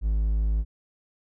triangle tone, 53.1 Hz, G#1, 39 cents sharp, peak -19 dBFS, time 0.01-0.65 s, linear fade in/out 50 ms, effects none

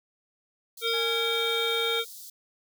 white high-pass noise, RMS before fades -44 dBFS, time 0.77-2.3 s, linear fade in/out 5 ms, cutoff 3700 Hz, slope 48 dB/octave
harmonic tone, 459.8 Hz, A#4, 24 cents flat, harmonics 1 / 3 / 5 / 7 / 8, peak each -29 / -33 / -33 / -33 / -29 dBFS, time 0.81-2.05 s, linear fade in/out 50 ms
sine tone with exponential decay, 4975 Hz, D#8, 1 cent flat, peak -36 dBFS, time 0.87-1.84 s, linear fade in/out 5 ms, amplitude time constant 210 ms
30% pulse tone with vibrato, 830.6 Hz, G#5, in tune, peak -36 dBFS, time 0.93-2 s, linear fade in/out 10 ms, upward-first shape sine, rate 7.3 Hz, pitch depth 9 cents each way
effects none

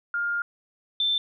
sine tone pair in turn, 1409 / 3550 Hz, F6 / A7, +15 / +15 cents, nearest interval octave + major third, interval 1600 cents, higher second, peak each -24 / -21 dBFS, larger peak second, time 0.14-0.42 / 1-1.18 s, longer first, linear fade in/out 2 ms, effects none

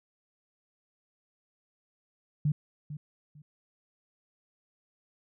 sine tone with echo, 149 Hz, D3, 25 cents sharp, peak -23 dBFS, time 2.45-2.52 s, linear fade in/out 5 ms, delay 450 ms, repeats 2, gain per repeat -13 dB, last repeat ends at 3.42 s, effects none

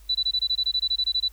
sine tone bursts, 3969 Hz, B7, 8 cents sharp, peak -20 dBFS, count 15, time 0.09-1.284 s, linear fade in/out 10 ms, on 60 ms, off 21 ms, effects added 50 Hz sine -46 dBFS peak until 1.32 s + white hiss -58 dBFS RMS until 1.32 s

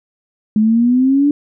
sine exponential sweep, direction up, 211 to 293.7 Hz, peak -9 dBFS, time 0.56-1.31 s, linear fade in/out 2 ms, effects none

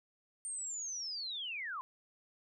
sine linear sweep, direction down, 8820 to 987.8 Hz, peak -38 dBFS, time 0.45-1.81 s, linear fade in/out 0 ms, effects none

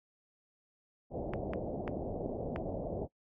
white low-pass noise, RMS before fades -38 dBFS, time 1.1-3.08 s, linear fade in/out 50 ms, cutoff 690 Hz, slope 48 dB/octave
clicks, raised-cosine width 0.5 ms, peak -23 dBFS, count 4, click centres 1.336 / 1.535 / 1.878 / 2.561 s
effects noise-tail reverb RT60 0.1 s tail -21 dB re dry

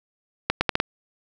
accelerating click train, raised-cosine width 0.3 ms, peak -3 dBFS, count 5, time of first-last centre 0.5-0.801 s, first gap 110 ms, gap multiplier 0.75, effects none

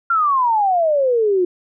sine exponential sweep, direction down, 1396.9 to 349.8 Hz, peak -13 dBFS, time 0.1-1.45 s, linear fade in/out 5 ms, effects none

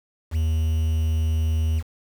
triangle tone with quantisation, 79.7 Hz, D#2, 42 cents sharp, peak -17 dBFS, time 0.31-1.83 s, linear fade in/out 50 ms, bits 7, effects none

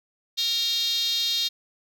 5% pulse tone with high-pass filter, 463.9 Hz, A#4, 8 cents flat, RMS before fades -25 dBFS, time 0.37-1.49 s, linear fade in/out 20 ms, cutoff 3800 Hz, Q 6, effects none

